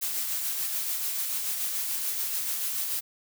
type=noise with tremolo; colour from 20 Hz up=blue; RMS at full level=-29 dBFS; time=0.01-3.01 s; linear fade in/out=20 ms; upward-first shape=sine; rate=6.9 Hz; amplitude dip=30%; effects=none

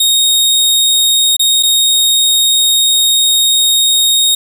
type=tone with dropouts; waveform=sawtooth; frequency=3729 Hz; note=A#7; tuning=in tune; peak=-5 dBFS; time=0-4.35 s; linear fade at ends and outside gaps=5 ms; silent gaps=1.367-1.394 / 1.627-1.632 s; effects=none

